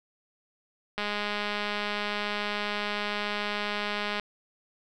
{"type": "click train", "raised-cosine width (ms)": 0.3, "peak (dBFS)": -15, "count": 667, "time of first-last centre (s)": [0.98, 4.197], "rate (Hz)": 207, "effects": []}